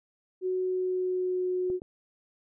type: tone with pitch glide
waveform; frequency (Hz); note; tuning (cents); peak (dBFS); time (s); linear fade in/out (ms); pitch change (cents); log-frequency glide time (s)
sine; 370 to 365.3; F#4 to F#4; 0 to -22; -26; 0.41-1.8; 50; -22; 0.61-1.48
type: clicks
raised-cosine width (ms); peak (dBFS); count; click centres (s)
2; -28; 2; 1.701 / 1.819
effects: none